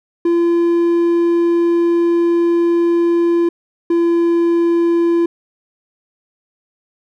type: tone pair in turn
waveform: triangle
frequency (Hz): 341.3 / 339.6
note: F4 / F4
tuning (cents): -40 / -48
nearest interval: unison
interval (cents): 8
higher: first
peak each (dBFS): -9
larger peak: neither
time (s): 0.25-3.49 / 3.9-5.26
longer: first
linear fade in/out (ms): 5
effects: none